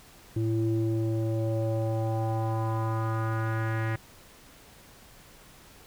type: tone with low-pass filter sweep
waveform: square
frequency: 111.6 Hz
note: A2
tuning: 25 cents sharp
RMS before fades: -28 dBFS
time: 0.36-3.96 s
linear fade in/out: 5 ms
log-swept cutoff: 290 to 1900 Hz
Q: 3.3
effects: pink hiss -53 dBFS RMS until 5.86 s